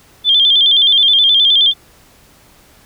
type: tone with vibrato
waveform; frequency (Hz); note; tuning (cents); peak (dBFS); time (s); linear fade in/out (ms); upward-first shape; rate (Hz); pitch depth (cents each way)
sine; 3354; G#7; +16; -7; 0.24-1.74; 50; square; 9.5; 75
effects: pink hiss -47 dBFS RMS until 2.85 s

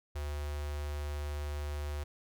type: tone with notch filter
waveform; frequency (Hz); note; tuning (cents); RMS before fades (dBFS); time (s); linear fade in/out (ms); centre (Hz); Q
square; 73.4; D2; 0; -37; 0.15-2.04; 10; 230; 1.7
effects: none

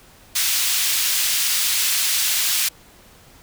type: high-pass noise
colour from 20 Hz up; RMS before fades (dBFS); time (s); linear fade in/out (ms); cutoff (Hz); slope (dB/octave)
pink; -20; 0.35-2.69; 10; 3000; 12
effects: pink hiss -49 dBFS RMS until 3.42 s

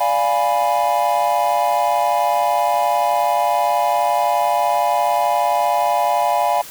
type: chord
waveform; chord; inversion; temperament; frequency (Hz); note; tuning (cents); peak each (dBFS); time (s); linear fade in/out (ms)
triangle; D diminished seventh; none; equal; 587.3 / 698.5 / 830.6 / 987.8; D5 / F5 / Ab5 / Cb6; 0 / 0 / 0 / 0; -21 / -17 / -17 / -20; 0-6.62; 10
effects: white hiss -36 dBFS RMS until 6.7 s

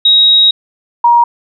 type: tone pair in turn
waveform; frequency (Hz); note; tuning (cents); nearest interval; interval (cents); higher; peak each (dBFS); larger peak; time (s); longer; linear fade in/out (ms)
sine; 3798 / 947.7; A#7 / A#5; +32 / +28; 2 octaves; 2404; first; -4; neither; 0.05-0.51 / 1.04-1.24; first; 5
effects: none

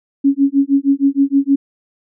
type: tone with tremolo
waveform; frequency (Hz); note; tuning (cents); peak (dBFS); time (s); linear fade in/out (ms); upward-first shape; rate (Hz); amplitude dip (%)
sine; 277.2; C#4; 0; -7; 0.24-1.56; 10; sine; 6.4; 100
effects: none

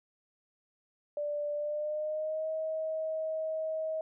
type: tone with pitch glide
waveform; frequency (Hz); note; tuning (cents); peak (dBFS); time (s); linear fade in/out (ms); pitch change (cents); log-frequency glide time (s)
sine; 588 to 633.9; D5 to D#5; +2 to +32; -31; 1.17-4.01; 2; +130; 1.54-2.49
effects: none

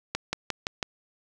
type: accelerating click train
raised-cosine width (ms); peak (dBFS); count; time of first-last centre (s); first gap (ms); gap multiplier
0.2; -10; 5; 0.15-0.828; 180; 0.96
effects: none

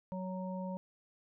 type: harmonic tone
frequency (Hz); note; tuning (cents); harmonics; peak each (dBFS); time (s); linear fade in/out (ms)
185.9; F#3; +8; 1 / 3 / 5; -38 / -43 / -46; 0.12-0.77; 0
effects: none

